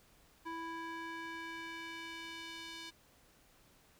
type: tone with band-pass filter sweep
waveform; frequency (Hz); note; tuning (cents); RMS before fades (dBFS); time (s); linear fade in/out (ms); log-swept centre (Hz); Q
square; 330; E4; +2; -45; 0.45-2.91; 20; 1100 to 3800; 1.3
effects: pink hiss -66 dBFS RMS until 3.99 s